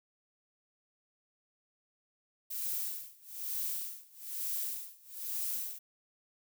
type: noise with tremolo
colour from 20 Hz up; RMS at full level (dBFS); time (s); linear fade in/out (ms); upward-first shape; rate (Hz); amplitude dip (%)
violet; -35; 2.5-5.79; 10; sine; 1.1; 95
effects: none